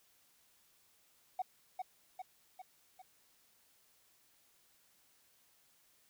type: tone with echo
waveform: triangle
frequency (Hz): 745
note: F#5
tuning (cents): +12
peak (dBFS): -29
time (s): 1.39-1.42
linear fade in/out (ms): 5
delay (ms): 400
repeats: 4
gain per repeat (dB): -5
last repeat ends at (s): 3.02
effects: tanh soft clip ceiling -31 dBFS + white hiss -70 dBFS RMS until 6.09 s